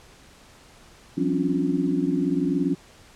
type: tone cluster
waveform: sine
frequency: 173 / 190.3 / 265 / 285.7 / 352.3 Hz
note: F3 / F#3 / C4 / D4 / F4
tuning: -16 / +49 / +22 / -48 / +15 cents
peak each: -28 / -31 / -26 / -24 / -30 dBFS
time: 1.17-2.75 s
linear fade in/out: 10 ms
effects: pink hiss -51 dBFS RMS until 3.15 s + low-pass 9000 Hz 12 dB/octave